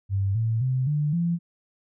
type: tone with pitch steps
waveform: sine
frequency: 98 / 112.57 / 129.31 / 148.54 / 170.63 Hz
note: G2 / A2 / C3 / D3 / F3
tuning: 0 / +40 / -20 / +20 / -40 cents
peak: -21 dBFS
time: 0.09-1.39 s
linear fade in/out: 50 ms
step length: 260 ms
effects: none